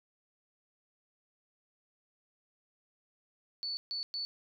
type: tone bursts at uneven times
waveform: sine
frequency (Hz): 4467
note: C#8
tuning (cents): +12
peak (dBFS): -34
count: 3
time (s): 3.63-3.77 / 3.91-4.03 / 4.14-4.25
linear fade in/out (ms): 0
effects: none